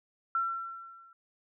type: tone with level ramp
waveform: sine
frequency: 1353 Hz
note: E6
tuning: 45 cents sharp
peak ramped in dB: -25 to -55 dBFS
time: 0.35-1.13 s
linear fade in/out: 2 ms
effects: none